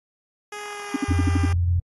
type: tone with pitch glide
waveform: 10% pulse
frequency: 415.3 to 398.4 Hz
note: G#4 to G4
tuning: 0 to +28 cents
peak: -24 dBFS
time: 0.52-1.53 s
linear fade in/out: 5 ms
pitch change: -72 cents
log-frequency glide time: 0.62-1.31 s
type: tone bursts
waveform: sine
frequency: 277.1 Hz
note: C#4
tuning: 1 cent flat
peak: -18 dBFS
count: 7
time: 0.94-1.455 s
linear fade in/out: 5 ms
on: 23 ms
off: 59 ms
type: tone with vibrato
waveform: sine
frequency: 87.31 Hz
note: F2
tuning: in tune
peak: -18 dBFS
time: 1.08-1.8 s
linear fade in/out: 10 ms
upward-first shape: square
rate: 18 Hz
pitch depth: 45 cents each way
effects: AAC 32 kbps